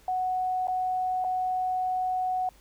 sine tone with dropouts, 740 Hz, F#5, in tune, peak -25 dBFS, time 0.08-2.49 s, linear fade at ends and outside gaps 2 ms, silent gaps 0.672-0.682 / 1.242-1.246 s, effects added 50 Hz sine -58 dBFS peak until 2.6 s + pink hiss -59 dBFS RMS until 2.6 s

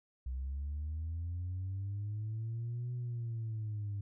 sine linear two-way sweep, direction up then down, 62.5 to 123.47 to 99.9 Hz, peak -34 dBFS, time 0.26-4.01 s, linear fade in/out 5 ms, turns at 2.93 s, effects tanh soft clip ceiling -33 dBFS

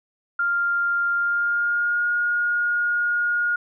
sine tone with pitch glide, 1396.9 to 1431.2 Hz, F6 to F6, 0 to +42 cents, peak -19 dBFS, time 0.39-3.56 s, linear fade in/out 5 ms, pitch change +42 cents, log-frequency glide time 1.16-2.07 s, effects none

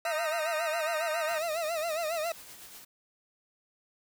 harmonic tone, 310 Hz, D#4, 6 cents flat, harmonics 3 / 4 / 5 / 6 / 7 / 8 / 9, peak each -41 / -40 / -39 / -41 / -48 / -47 / -47 dBFS, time 0.05-1.39 s, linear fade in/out 10 ms
40% pulse tone with vibrato, 647 Hz, E5, 32 cents flat, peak -29 dBFS, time 0.05-2.32 s, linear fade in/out 2 ms, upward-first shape sine, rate 7.3 Hz, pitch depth 110 cents each way
white noise with tremolo, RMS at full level -47 dBFS, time 1.28-2.85 s, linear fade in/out 10 ms, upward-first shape triangle, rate 8.3 Hz, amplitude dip 40%
effects none

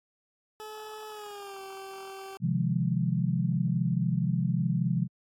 20% pulse tone with pitch glide, 430 to 387.5 Hz, A4 to G4, -40 to -20 cents, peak -35 dBFS, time 0.6-2.37 s, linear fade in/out 0 ms, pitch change -180 cents, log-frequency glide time 1.09-1.6 s
sine chord, F minor seventh, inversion second, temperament equal, 130.81 / 155.56 / 174.61 / 207.7 Hz, C3 / Eb3 / F3 / Ab3, 0 / 0 / 0 / 0 cents, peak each -29 / -32 / -28 / -34 dBFS, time 2.4-5.08 s, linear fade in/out 50 ms
effects AAC 64 kbps

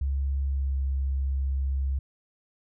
sine tone with pitch glide, 68.6 to 67.54 Hz, C#2 to C#2, -17 to -44 cents, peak -24 dBFS, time 0.01-1.99 s, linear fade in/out 5 ms, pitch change -27 cents, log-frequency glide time 0.47-0.76 s, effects none

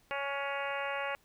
harmonic tone with a mistuned harmonic, 279 Hz, C#4, 11 cents sharp, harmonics 2 / 3 / 4 / 5 / 6 / 7 / 8 / 9 / 10, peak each -38 / -40 / -41 / -42 / -43 / -43 / -44 / -45 / -45 dBFS, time 0.11-1.15 s, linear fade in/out 0 ms, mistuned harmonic 5, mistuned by +18 cents, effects pink hiss -67 dBFS RMS until 1.24 s

